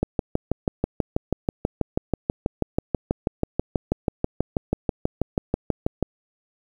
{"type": "click train", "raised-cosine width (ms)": 2, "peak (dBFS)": -7, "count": 38, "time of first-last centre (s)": [0.03, 6.027], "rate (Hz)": 6.17, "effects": ["8-bit"]}